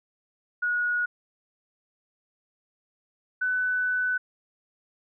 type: tone pair in turn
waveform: sine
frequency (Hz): 1454 / 1500.1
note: F#6 / F#6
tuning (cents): -31 / +23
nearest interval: minor second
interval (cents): 54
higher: second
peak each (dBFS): -23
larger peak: neither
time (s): 0.62-1.06 / 3.41-4.18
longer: second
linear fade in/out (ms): 10
effects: none